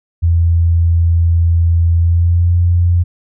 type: tone with pitch glide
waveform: sine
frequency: 84.2 to 87.17 Hz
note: E2 to F2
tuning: +37 to -3 cents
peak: -8 dBFS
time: 0.22-3.04 s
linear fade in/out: 20 ms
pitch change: +60 cents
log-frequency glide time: 1.96-2.55 s
effects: none

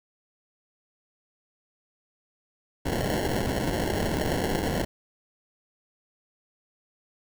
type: noise with sample-and-hold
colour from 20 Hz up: violet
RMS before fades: -27 dBFS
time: 2.85-4.85 s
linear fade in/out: 10 ms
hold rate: 1225 Hz
effects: none

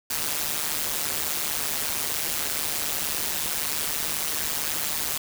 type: noise with amplitude modulation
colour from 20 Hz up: white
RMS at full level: -24 dBFS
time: 0.1-5.18 s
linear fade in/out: 5 ms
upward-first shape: sine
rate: 151 Hz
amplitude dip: 85%
effects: none

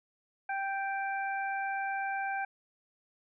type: harmonic tone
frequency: 784 Hz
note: G5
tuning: in tune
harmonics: 1 / 2 / 3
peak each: -33 / -36 / -42 dBFS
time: 0.49-2.45 s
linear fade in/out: 5 ms
effects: none

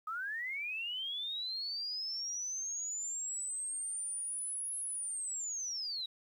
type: linear two-way sweep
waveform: sine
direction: up then down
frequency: 1236 to 10670 to 3804 Hz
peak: -36 dBFS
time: 0.07-6.06 s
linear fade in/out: 5 ms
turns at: 4.79 s
effects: 11-bit

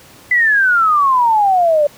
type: exponential sweep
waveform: sine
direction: down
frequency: 2019 to 573 Hz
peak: -9 dBFS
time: 0.31-1.87 s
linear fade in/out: 5 ms
effects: pink hiss -42 dBFS RMS until 1.97 s + high-pass 80 Hz 12 dB/octave

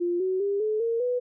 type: tone with pitch steps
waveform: sine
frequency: 349.2 / 374.3 / 401.1 / 429.9 / 460.8 / 493.8 Hz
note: F4 / F#4 / G4 / A4 / A#4 / B4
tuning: 0 / +20 / +40 / -40 / -20 / 0 cents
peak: -23 dBFS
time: 0-1.2 s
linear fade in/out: 20 ms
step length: 200 ms
effects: none

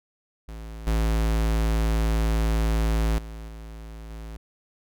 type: tone with level steps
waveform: square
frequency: 55 Hz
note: A1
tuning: in tune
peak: -36 / -21 / -36 / -38 / -36 dBFS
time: 0.48-4.37 s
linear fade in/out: 5 ms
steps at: 0.87 / 3.18 / 3.48 / 4.1 s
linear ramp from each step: 2 ms
effects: none

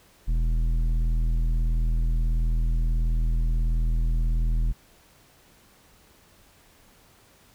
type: tone with tanh clipping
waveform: sine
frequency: 40.75 Hz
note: E1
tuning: 19 cents flat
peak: -22 dBFS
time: 0.27-4.73 s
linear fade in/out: 20 ms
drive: 10 dB
effects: pink hiss -57 dBFS RMS until 7.54 s

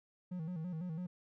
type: tone with vibrato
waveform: triangle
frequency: 169.6 Hz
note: E3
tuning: 50 cents sharp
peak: -36 dBFS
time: 0.31-1.07 s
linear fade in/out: 10 ms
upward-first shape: square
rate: 6 Hz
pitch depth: 110 cents each way
effects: none

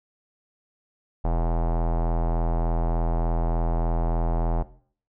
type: tone with low-pass filter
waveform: square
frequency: 41.69 Hz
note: E1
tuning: 20 cents sharp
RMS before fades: -23 dBFS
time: 1.24-4.63 s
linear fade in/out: 10 ms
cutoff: 790 Hz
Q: 3
effects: noise-tail reverb RT60 0.5 s tail -17 dB re dry

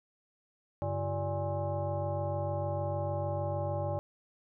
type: tone with frequency modulation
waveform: sine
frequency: 339.7 Hz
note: F4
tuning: 48 cents flat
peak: -30 dBFS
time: 0.82-3.99 s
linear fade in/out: 0 ms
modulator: 242 Hz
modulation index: 2
effects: none

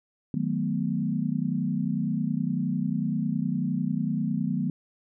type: chord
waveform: sine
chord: B dominant seventh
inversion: first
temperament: equal with one note detuned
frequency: 155.56 / 185 / 215.5 / 246.9 Hz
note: D#3 / F#3 / A3 / B3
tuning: 0 / 0 / -36 / 0 cents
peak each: -30 dBFS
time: 0.34-4.7 s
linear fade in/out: 2 ms
effects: none

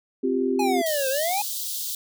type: chord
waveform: sine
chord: C suspended fourth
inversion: none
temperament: equal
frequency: 261.6 / 349.2 / 392 Hz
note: C4 / F4 / G4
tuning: 0 / 0 / 0 cents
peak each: -24 / -28 / -24 dBFS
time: 0.23-0.82 s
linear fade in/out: 10 ms
type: exponential two-way sweep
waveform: square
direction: down then up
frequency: 849 to 515 to 849 Hz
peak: -24 dBFS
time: 0.59-1.42 s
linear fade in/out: 5 ms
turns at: 1.09 s
type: high-pass noise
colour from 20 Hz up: white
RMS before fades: -30 dBFS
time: 0.86-1.95 s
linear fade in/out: 2 ms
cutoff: 3300 Hz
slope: 48 dB/octave
effects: none

